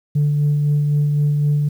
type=tone with tremolo; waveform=sine; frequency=146.83 Hz; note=D3; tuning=in tune; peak=-11 dBFS; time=0.15-1.69 s; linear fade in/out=10 ms; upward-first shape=sine; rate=3.9 Hz; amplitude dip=30%; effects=tanh soft clip ceiling -11 dBFS + 8-bit